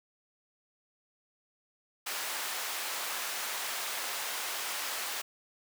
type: high-pass noise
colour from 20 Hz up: pink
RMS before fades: -36 dBFS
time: 2.06-5.22 s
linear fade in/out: 10 ms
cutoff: 900 Hz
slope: 12 dB/octave
effects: none

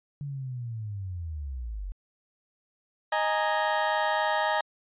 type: linear sweep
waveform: sine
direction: down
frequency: 145.4 to 42.88 Hz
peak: -32 dBFS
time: 0.21-1.92 s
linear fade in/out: 0 ms
type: chord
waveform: 30% pulse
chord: D# suspended fourth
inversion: none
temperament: just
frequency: 622.3 / 829.7 / 933.4 Hz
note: D#5 / G#5 / A#5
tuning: 0 / -2 / +2 cents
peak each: -26 dBFS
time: 3.12-4.61 s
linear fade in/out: 5 ms
effects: resampled to 8000 Hz

